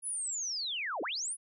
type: linear two-way sweep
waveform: sine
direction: down then up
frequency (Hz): 10548 to 266.5 to 10548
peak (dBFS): -33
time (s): 0.02-1.37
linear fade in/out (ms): 50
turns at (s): 1.02
effects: none